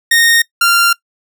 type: tone pair in turn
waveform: sawtooth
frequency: 1851 / 1386.7 Hz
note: A#6 / F6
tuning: -13 / -13 cents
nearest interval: perfect fourth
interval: 500 cents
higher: first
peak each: -4 dBFS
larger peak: neither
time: 0.11-0.42 / 0.61-0.93 s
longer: second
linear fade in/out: 5 ms
effects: noise-tail reverb RT60 0.1 s tail -22 dB re dry